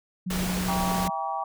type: tone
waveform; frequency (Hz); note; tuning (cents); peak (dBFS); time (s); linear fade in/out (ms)
sine; 183.1; F#3; -18; -27; 0.26-1.1; 10
type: noise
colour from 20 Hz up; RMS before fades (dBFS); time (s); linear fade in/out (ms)
pink; -31; 0.3-1.08; 5
type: chord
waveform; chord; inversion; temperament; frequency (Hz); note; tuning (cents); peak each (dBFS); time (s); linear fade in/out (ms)
sine; E diminished seventh; none; just; 659.3 / 791.1 / 949.3 / 1139.2; E5 / G5 / Bb5 / Db6; 0 / +16 / +31 / +47; -36 / -30 / -33 / -33; 0.68-1.44; 5
effects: none